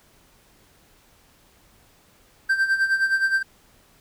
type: tone with tremolo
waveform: triangle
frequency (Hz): 1568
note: G6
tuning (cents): 0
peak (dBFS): -14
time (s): 2.49-3.43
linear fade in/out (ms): 10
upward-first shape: sine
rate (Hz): 9.6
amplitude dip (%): 70
effects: pink hiss -57 dBFS RMS until 4 s